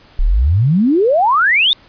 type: exponential sweep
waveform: sine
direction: up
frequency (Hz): 30.87 to 3746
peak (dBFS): -9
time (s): 0.19-1.73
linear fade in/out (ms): 0
effects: pink hiss -46 dBFS RMS until 1.88 s + resampled to 11025 Hz